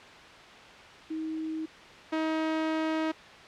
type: tone pair in turn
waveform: sine / sawtooth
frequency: 317 / 317 Hz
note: D#4 / D#4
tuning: +32 / +32 cents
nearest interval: unison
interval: 0 cents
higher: neither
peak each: -31 / -23 dBFS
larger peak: second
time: 1.1-1.66 / 2.12-3.12 s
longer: second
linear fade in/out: 10 ms
effects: white hiss -48 dBFS RMS until 3.47 s + low-pass 3000 Hz 12 dB/octave